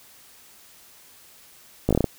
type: slowing click train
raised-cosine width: 2 ms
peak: -6 dBFS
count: 7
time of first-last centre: 1.89-2.043 s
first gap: 17 ms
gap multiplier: 1.16
effects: white hiss -51 dBFS RMS until 2.18 s